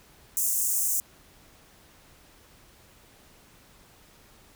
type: high-pass noise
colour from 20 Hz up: pink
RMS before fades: -26 dBFS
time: 0.37-1 s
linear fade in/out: 0 ms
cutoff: 6600 Hz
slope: 48 dB/octave
effects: pink hiss -56 dBFS RMS until 4.55 s